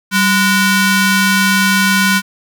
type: ring-modulated tone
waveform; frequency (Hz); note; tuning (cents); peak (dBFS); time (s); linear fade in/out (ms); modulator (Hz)
sawtooth; 828; G#5; -5; -3; 0.11-2.22; 50; 635
effects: none